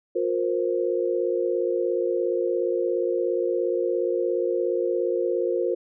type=chord; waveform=sine; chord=F suspended fourth; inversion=none; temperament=equal with one note detuned; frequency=357 / 466.2 / 523.3 Hz; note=F4 / Bb4 / C5; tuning=+38 / 0 / 0 cents; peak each=-25 / -26 / -27 dBFS; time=0.15-5.75 s; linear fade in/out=10 ms; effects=none